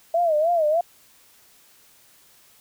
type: tone with vibrato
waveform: sine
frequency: 648 Hz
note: E5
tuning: 30 cents flat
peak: -17 dBFS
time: 0.14-0.81 s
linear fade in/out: 5 ms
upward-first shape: sine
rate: 3.3 Hz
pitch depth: 140 cents each way
effects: white hiss -55 dBFS RMS until 2.6 s